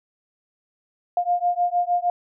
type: beating tone pair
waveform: sine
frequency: 703 / 709.5 Hz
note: F5 / F5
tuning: +11 / +27 cents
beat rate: 6.5 Hz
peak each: -22 dBFS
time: 1.17-2.1 s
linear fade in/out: 2 ms
effects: none